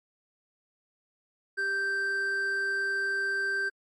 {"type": "tone pair together", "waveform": "triangle", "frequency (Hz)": [394, 1566], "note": ["G4", "G6"], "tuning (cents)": [9, -2], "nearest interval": "2 octaves", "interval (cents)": 2389, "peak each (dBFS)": [-36, -25], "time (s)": [1.57, 3.7], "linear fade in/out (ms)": 20, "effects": ["MP3 48 kbps"]}